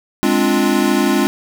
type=chord; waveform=square; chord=D half-diminished seventh; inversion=second; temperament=equal; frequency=207.7 / 261.6 / 293.7 / 349.2 Hz; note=Ab3 / C4 / D4 / F4; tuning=0 / 0 / 0 / 0 cents; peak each=-19 dBFS; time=0.23-1.27 s; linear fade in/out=0 ms; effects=none